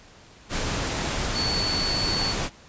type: tone in noise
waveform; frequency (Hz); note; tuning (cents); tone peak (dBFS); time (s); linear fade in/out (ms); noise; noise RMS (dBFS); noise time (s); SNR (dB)
sine; 4450; C#8; +6; -25; 1.33-2.35; 50; pink; -27; 0.49-2.5; -1
effects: pink hiss -50 dBFS RMS until 2.68 s + resampled to 16000 Hz